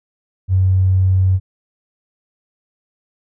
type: tone with tanh clipping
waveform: triangle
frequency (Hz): 93.8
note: F#2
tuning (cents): +24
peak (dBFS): -10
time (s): 0.48-1.4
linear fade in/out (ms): 50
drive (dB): 3
effects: none